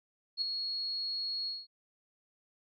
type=tone with ADSR envelope; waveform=sine; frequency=4321 Hz; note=C#8; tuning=45 cents flat; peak=-27 dBFS; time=0.37-1.67 s; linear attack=47 ms; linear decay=5 ms; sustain=-6 dB; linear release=200 ms; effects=none